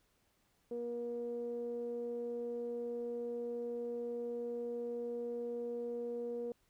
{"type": "tone with low-pass filter", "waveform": "sawtooth", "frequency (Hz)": 238.4, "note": "A#3", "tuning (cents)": 39, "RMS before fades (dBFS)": -40, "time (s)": [0.71, 6.52], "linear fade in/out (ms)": 2, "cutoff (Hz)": 480, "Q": 6.5, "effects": ["pink hiss -75 dBFS RMS until 6.69 s"]}